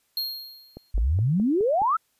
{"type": "tone with exponential decay", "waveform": "square", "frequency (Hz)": 4245, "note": "C8", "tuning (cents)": 24, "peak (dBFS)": -24, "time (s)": [0.17, 0.91], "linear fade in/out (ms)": 2, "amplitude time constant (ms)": 160}
{"type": "click train", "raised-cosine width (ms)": 2, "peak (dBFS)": -25, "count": 6, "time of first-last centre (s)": [0.77, 1.818], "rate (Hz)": 4.77}
{"type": "exponential sweep", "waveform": "sine", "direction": "up", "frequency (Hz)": [43.55, 1373], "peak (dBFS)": -19, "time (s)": [0.94, 1.97], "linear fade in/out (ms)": 10}
{"effects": ["white hiss -69 dBFS RMS until 2.19 s", "resampled to 32000 Hz"]}